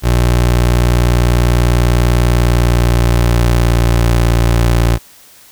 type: tone with pitch glide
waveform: 25% pulse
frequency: 60.1 to 58.15 Hz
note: B1 to A#1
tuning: -46 to -4 cents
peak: -5 dBFS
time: 0.02-4.99 s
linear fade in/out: 50 ms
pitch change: -58 cents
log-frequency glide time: 2.16-4.12 s
effects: white hiss -42 dBFS RMS until 5.51 s